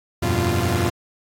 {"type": "tone cluster", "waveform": "sawtooth", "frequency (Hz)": [86.2, 97.6, 121.9, 347], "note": ["F2", "G2", "B2", "F4"], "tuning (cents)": [-22, -7, -22, -11], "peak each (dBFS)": -20, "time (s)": [0.22, 0.9], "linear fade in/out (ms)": 10, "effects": ["AAC 48 kbps"]}